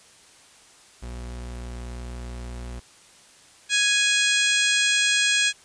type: tone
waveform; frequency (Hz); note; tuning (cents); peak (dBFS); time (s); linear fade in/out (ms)
40% pulse; 60.4; B1; -38; -32; 1.02-2.8; 10
type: harmonic tone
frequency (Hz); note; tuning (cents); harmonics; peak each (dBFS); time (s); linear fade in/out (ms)
830.6; G#5; 0; 2 / 3 / 4 / 5 / 6 / 7 / 8 / 9 / 10; -24 / -24 / -24 / -29 / -33 / -35 / -30 / -30 / -32; 3.69-5.53; 50
effects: white hiss -52 dBFS RMS until 5.64 s + resampled to 22050 Hz